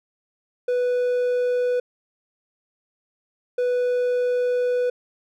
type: tone bursts at uneven times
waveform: triangle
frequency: 493.9 Hz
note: B4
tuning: in tune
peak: -17 dBFS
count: 2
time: 0.68-1.8 / 3.58-4.9 s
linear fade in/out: 5 ms
effects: none